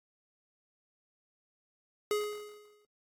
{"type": "tone with exponential decay", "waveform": "square", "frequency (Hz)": 418.4, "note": "G#4", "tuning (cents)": 13, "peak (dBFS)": -27, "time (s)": [2.11, 2.85], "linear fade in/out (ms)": 1, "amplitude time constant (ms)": 160, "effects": ["AAC 48 kbps"]}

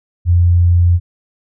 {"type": "tone", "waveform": "sine", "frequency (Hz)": 87.2, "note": "F2", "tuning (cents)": -2, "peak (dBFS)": -7, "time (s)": [0.25, 1], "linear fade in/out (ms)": 50, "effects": []}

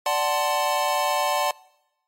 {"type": "chord", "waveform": "square", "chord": "D dominant seventh", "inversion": "none", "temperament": "equal with one note detuned", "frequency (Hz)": [587.3, 749, 880, 1046.5], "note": ["D5", "F#5", "A5", "C6"], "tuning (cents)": [0, 21, 0, 0], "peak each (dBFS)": -27, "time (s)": [0.06, 1.51], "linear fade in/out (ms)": 2, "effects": ["noise-tail reverb RT60 0.9 s tail -23 dB re dry", "MP3 64 kbps"]}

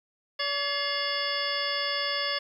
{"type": "harmonic tone with a mistuned harmonic", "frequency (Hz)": 570, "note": "C#5", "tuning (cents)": 48, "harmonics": [1, 2, 3, 4, 5, 6, 8, 9], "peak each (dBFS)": [-35, -35, -35, -35, -35, -35, -35, -35], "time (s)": [0.39, 2.39], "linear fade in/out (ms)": 10, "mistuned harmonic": 4, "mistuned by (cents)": -130, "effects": ["10-bit"]}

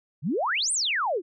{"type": "exponential two-way sweep", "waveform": "sine", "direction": "up then down", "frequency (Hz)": [123.47, 9397, 313.1], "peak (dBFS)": -23, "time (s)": [0.22, 1.22], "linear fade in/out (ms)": 50, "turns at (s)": 0.72, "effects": []}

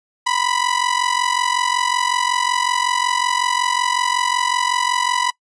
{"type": "ring-modulated tone", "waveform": "sawtooth", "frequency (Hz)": 987.8, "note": "B5", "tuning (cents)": 0, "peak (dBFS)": -10, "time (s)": [0.26, 5.31], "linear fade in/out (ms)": 10, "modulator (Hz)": 22.7, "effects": ["noise-tail reverb RT60 0.1 s tail -22 dB re dry", "resampled to 22050 Hz"]}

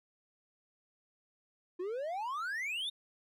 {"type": "exponential sweep", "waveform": "triangle", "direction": "up", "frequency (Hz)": [344.6, 3729], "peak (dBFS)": -33, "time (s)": [1.79, 2.9], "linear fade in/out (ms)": 10, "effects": []}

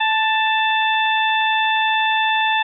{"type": "harmonic tone with a mistuned harmonic", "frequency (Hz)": 883, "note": "A5", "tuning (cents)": 6, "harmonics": [1, 2, 3, 4], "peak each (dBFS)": [-18, -21, -23, -24], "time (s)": [0, 2.63], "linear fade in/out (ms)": 10, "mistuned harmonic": 1, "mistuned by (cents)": -17, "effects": []}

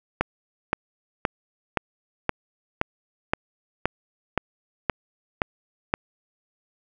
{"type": "click train", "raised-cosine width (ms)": 0.5, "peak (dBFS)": -5, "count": 12, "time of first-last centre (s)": [0.21, 5.939], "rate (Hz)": 1.92, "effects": []}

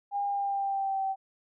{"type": "tone with pitch glide", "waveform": "sine", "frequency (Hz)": [807, 772.8], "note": ["G#5", "G5"], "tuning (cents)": [-50, -25], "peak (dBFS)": -27, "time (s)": [0.11, 1.16], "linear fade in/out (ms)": 50, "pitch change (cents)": -75, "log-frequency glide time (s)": [0.25, 1.04], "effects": []}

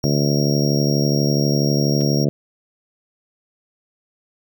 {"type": "tone", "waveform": "square", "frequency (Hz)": 5588, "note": "F8", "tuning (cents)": 0, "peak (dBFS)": -26, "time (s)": [0.03, 2.25], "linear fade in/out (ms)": 10}
{"type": "harmonic tone", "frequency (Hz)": 72.2, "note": "D2", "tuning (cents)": -29, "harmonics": [2, 3, 4, 5, 6, 7, 8, 9], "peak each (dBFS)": [-18, -22, -24, -26, -28, -29, -30, -31], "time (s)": [0.04, 2.29], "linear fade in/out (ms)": 0}
{"type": "clicks", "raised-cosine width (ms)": 0.2, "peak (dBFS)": -24, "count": 2, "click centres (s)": [2.008, 2.015]}
{"effects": []}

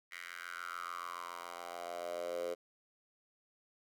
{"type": "tone with high-pass filter sweep", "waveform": "10% pulse", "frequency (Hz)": 87, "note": "F2", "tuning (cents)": -6, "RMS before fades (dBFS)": -43, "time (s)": [0.11, 2.55], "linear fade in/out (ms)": 20, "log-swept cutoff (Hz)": [1900, 480], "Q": 5.9, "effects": []}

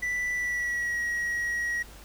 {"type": "tone with pitch glide", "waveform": "triangle", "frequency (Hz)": [1975.5, 1903.8], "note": ["B6", "A#6"], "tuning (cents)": [0, 36], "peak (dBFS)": -25, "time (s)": [0.02, 1.83], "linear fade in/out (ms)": 10, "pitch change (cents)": -64, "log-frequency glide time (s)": [0.34, 0.98], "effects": ["added 50 Hz sine -48 dBFS peak until 2.04 s", "pink hiss -50 dBFS RMS until 2.04 s"]}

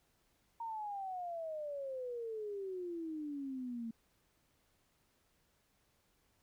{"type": "exponential sweep", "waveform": "sine", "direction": "down", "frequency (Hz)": [932.3, 224.5], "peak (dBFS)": -39, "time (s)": [0.6, 3.91], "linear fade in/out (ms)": 5, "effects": ["pink hiss -75 dBFS RMS until 6.42 s"]}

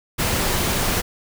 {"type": "noise", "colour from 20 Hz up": "pink", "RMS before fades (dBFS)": -21, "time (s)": [0.18, 1.02], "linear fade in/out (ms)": 20, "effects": []}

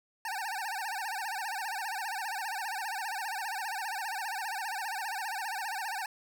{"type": "tone with vibrato", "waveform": "25% pulse", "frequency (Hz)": 830.6, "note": "G#5", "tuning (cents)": 0, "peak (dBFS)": -30, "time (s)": [0.25, 6.06], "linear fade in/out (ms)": 2, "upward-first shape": "sine", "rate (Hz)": 15, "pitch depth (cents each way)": 190, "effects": []}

